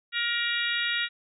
harmonic tone with a mistuned harmonic, 472.4 Hz, A#4, 23 cents sharp, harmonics 3 / 4 / 5 / 6 / 7 / 8, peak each -32 / -30 / -34 / -33 / -34 / -33 dBFS, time 0.12-1.09 s, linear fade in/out 50 ms, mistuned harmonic 7, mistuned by +29 cents, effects none

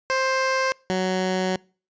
15% pulse tone pair in turn, 526 / 185.97 Hz, C5 / F#3, +9 / +9 cents, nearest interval octave + tritone, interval 1800 cents, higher first, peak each -14 / -15 dBFS, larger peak first, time 0.1-0.72 / 0.9-1.56 s, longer second, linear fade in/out 0 ms, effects noise-tail reverb RT60 0.4 s tail -26 dB re dry + resampled to 16000 Hz

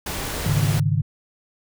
pink noise, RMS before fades -28 dBFS, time 0.06-0.8 s, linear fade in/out 5 ms
sine chord, Ab suspended fourth, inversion none, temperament equal, 103.83 / 138.59 / 155.56 Hz, Ab2 / Db3 / Eb3, 0 / 0 / 0 cents, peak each -22 dBFS, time 0.46-1.02 s, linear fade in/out 5 ms
effects none

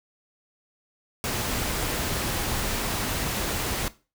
pink noise, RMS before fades -28 dBFS, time 1.24-3.88 s, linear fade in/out 0 ms, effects noise-tail reverb RT60 0.3 s tail -17 dB re dry

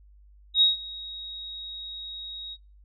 sine tone with ADSR envelope, 3782 Hz, A#7, 24 cents sharp, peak -15 dBFS, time 0.54-2.57 s, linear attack 72 ms, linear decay 150 ms, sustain -21 dB, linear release 45 ms, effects noise-tail reverb RT60 0.3 s tail -21 dB re dry + added 50 Hz sine -51 dBFS peak until 2.84 s

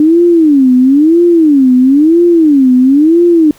sine tone with vibrato, 295.9 Hz, D4, 13 cents sharp, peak -3 dBFS, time 0-3.51 s, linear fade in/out 2 ms, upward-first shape sine, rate 1 Hz, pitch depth 280 cents each way, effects pink hiss -42 dBFS RMS until 3.58 s

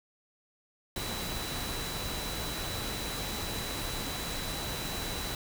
sine tone in noise, 3951 Hz, B7, in tune, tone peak -41 dBFS, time 0.96-5.35 s, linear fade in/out 2 ms, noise pink, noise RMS -36 dBFS, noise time 0.96-5.35 s, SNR -8 dB, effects none

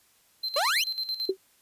triangle tone with tremolo, 4108 Hz, C8, 33 cents flat, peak -26 dBFS, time 0.43-1.31 s, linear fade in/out 10 ms, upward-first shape square, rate 9.1 Hz, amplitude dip 70%
30% pulse exponential sweep, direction up, 529 to 3265 Hz, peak -21 dBFS, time 0.56-0.84 s, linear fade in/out 5 ms
sine tone with exponential decay, 381.3 Hz, G4, 48 cents flat, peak -18 dBFS, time 1.29-1.37 s, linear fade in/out 5 ms, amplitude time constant 16 ms
effects white hiss -63 dBFS RMS until 1.61 s + resampled to 32000 Hz

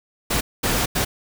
pink noise bursts at uneven times, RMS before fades -21 dBFS, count 3, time 0.3-0.41 / 0.63-0.86 / 0.95-1.05 s, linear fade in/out 10 ms, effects none

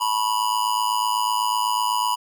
square tone with amplitude modulation, 980 Hz, B5, 14 cents flat, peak -17 dBFS, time 0-2.16 s, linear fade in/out 20 ms, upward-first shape sine, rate 108 Hz, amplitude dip 80%, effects none

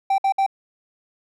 triangle tone bursts, 780 Hz, G5, 9 cents flat, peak -14 dBFS, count 3, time 0.1-0.464 s, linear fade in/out 5 ms, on 82 ms, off 59 ms, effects none

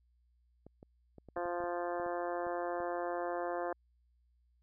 clicks, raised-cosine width 2 ms, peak -38 dBFS, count 12, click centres 0.666 / 0.829 / 1.183 / 1.287 / 1.374 / 1.456 / 1.604 / 1.639 / 1.999 / 2.063 / 2.467 / 2.803 s
harmonic tone, 174.61 Hz, F3, in tune, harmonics 2 / 3 / 4 / 5 / 6 / 7 / 8 / 9 / 10, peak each -40 / -39 / -39 / -47 / -45 / -49 / -53 / -50 / -52 dBFS, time 1.36-3.73 s, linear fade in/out 5 ms
effects added 60 Hz sine -68 dBFS peak until 4.62 s

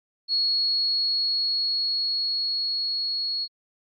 sine tone with level ramp, 4335 Hz, C#8, 39 cents flat, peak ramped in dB -20 to -25 dBFS, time 0.28-3.48 s, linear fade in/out 50 ms, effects AAC 48 kbps

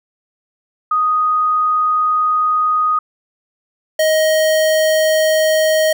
sine / square tone pair in turn, 1244.5 / 627.7 Hz, D#6 / D#5, 0 / +15 cents, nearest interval octave, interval 1185 cents, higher first, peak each -12 dBFS, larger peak neither, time 0.91-2.99 / 3.99-5.93 s, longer first, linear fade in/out 5 ms, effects none

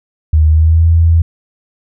sine tone with pitch glide, 77.7 to 82.8 Hz, D#2 to E2, -2 to +8 cents, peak -5 dBFS, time 0.33-1.22 s, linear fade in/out 5 ms, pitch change +110 cents, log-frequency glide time 0.49-0.86 s, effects none

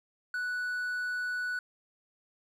triangle tone, 1480 Hz, F#6, in tune, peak -29 dBFS, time 0.34-1.59 s, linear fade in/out 2 ms, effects none

